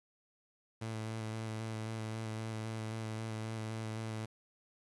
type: tone with vibrato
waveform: sawtooth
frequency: 110.7 Hz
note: A2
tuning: 11 cents sharp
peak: -34 dBFS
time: 0.81-4.26 s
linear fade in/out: 10 ms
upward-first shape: square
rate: 3.8 Hz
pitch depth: 16 cents each way
effects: resampled to 24000 Hz + 10-bit